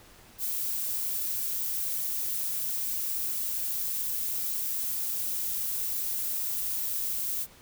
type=noise; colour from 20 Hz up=violet; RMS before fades=-31 dBFS; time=0.38-7.47 s; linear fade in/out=50 ms; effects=pink hiss -54 dBFS RMS until 7.61 s